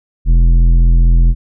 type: tone with tanh clipping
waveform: sine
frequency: 42.23 Hz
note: E1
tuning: 43 cents sharp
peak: -7 dBFS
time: 0.25-1.35 s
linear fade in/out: 50 ms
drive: 10 dB
effects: none